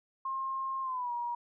sine tone with pitch glide, 1066 to 955.2 Hz, C6 to A#5, +32 to +42 cents, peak -32 dBFS, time 0.25-1.35 s, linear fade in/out 5 ms, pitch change -190 cents, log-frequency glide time 0.82-1.12 s, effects none

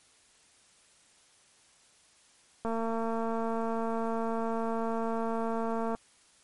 click train, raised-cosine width 1 ms, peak -20 dBFS, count 750, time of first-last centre 2.65-5.95 s, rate 227 Hz, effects white hiss -62 dBFS RMS until 6.43 s + MP3 48 kbps

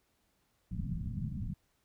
white low-pass noise, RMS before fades -37 dBFS, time 0.71-1.54 s, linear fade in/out 10 ms, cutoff 210 Hz, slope 48 dB/octave, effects pink hiss -75 dBFS RMS until 1.84 s

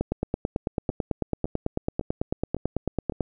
two click trains, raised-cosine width 2 ms, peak -11 / -21 dBFS, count 30 / 5, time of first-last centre 0.01-3.207 / 0.9-3.122 s, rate 9.07 / 1.8 Hz, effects none

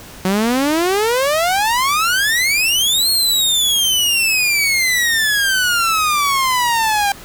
sawtooth exponential two-way sweep, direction up then down, 182.6 to 4318 to 791 Hz, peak -10 dBFS, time 0.25-7.12 s, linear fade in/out 2 ms, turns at 3.1 s, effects pink hiss -37 dBFS RMS until 7.24 s

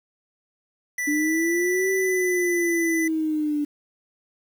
square tone with pitch glide, 1975.5 to 1997.3 Hz, B6 to B6, 0 to +19 cents, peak -25 dBFS, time 0.98-3.08 s, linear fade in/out 5 ms, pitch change +19 cents, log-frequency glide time 1.88-2.11 s
sine linear two-way sweep, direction up then down, 291.5 to 383.4 to 291.5 Hz, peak -21 dBFS, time 1.07-3.65 s, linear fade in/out 10 ms, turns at 1.9 s
effects 8-bit

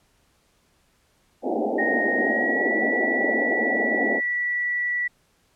pink band-pass noise, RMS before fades -25 dBFS, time 1.42-4.21 s, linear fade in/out 50 ms, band 220 to 820 Hz, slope 96 dB/octave
sine tone with pitch glide, 1864.7 to 1951.8 Hz, A#6 to B6, 0 to -21 cents, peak -22 dBFS, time 1.78-5.08 s, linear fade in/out 10 ms, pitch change +79 cents, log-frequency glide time 2.16-2.72 s
effects pink hiss -64 dBFS RMS until 5.55 s + low-pass 12000 Hz 12 dB/octave

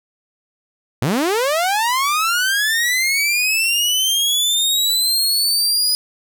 sawtooth linear sweep, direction up, 106 to 4978 Hz, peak -12 dBFS, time 1.02-5.95 s, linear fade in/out 0 ms, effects none

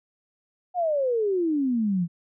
sine exponential sweep, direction down, 740 to 164.81 Hz, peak -21 dBFS, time 0.74-2.08 s, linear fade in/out 50 ms, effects none

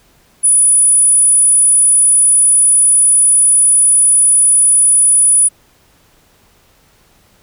sine tone, 9870 Hz, D#9, 15 cents flat, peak -6 dBFS, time 0.43-5.49 s, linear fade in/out 20 ms, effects pink hiss -51 dBFS RMS until 7.42 s

